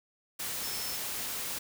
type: tone in noise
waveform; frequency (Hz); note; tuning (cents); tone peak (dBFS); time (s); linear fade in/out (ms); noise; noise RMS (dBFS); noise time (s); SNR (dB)
sine; 5300; E8; +9; -40; 0.63-0.97; 10; white; -36; 0.39-1.59; -7
effects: none